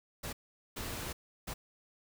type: noise bursts at uneven times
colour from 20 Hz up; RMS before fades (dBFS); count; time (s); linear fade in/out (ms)
pink; -40; 3; 0.23-0.33 / 0.76-1.13 / 1.47-1.54; 10
effects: none